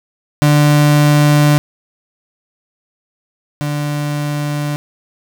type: tone pair in turn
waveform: 35% pulse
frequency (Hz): 147.7 / 147.04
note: D3 / D3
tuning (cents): +10 / +2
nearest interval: unison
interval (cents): 8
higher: first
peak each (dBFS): -6 / -15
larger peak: first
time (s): 0.42-1.58 / 3.61-4.76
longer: first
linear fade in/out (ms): 0
effects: none